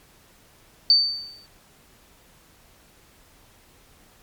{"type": "tone with exponential decay", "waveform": "sine", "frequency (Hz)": 4571, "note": "D8", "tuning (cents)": -48, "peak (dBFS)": -10, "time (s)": [0.9, 1.46], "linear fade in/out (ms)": 1, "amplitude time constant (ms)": 120, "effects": ["pink hiss -55 dBFS RMS until 4.22 s", "MP3 96 kbps"]}